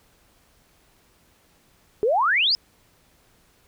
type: exponential sweep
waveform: sine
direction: up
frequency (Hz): 400.4 to 5274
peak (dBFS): -17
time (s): 2.03-2.55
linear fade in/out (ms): 0
effects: pink hiss -60 dBFS RMS until 3.67 s